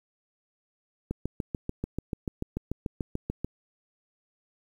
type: click train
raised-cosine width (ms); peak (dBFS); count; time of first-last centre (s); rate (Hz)
3; -17; 17; 1.11-3.446; 6.85
effects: 9-bit